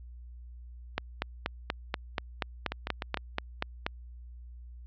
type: two click trains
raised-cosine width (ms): 0.3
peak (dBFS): -12 / -16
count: 13 / 4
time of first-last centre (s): 0.98-3.865 / 2.72-3.172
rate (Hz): 4.16 / 6.63
effects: added 60 Hz sine -44 dBFS peak until 4.86 s + low-pass 4000 Hz 12 dB/octave